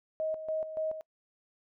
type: tone with tremolo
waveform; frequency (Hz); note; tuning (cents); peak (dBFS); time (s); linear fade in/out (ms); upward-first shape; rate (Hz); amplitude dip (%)
sine; 630; D#5; +21; -29; 0.2-1.01; 0; square; 3.5; 65
effects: noise-tail reverb RT60 0.1 s tail -25 dB re dry